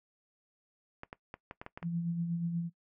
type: clicks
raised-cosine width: 0.5 ms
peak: -27 dBFS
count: 8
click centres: 1.034 / 1.129 / 1.341 / 1.511 / 1.615 / 1.664 / 1.775 / 1.828 s
type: tone with tremolo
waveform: sine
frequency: 169.8 Hz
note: F3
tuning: 48 cents flat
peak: -29 dBFS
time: 1.82-2.7 s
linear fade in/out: 50 ms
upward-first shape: sine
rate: 8.3 Hz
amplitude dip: 45%
effects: noise-tail reverb RT60 0.1 s tail -19 dB re dry